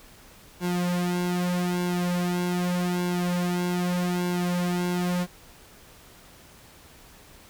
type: tone with flanger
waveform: sawtooth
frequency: 177.7 Hz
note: F3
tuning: 30 cents sharp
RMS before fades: -26 dBFS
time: 0.6-5.27 s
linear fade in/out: 50 ms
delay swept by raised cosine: 1.6 to 4 ms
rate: 0.82 Hz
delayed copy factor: -0.95
effects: pink hiss -51 dBFS RMS until 7.49 s